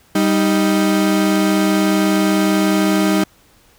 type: tone pair together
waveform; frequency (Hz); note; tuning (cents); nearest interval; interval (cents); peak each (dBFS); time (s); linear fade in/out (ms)
35% pulse; 196 / 312.1; G3 / D#4; 0 / +5; minor sixth; 805; -14; 0.15-3.24; 5
effects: pink hiss -52 dBFS RMS until 3.78 s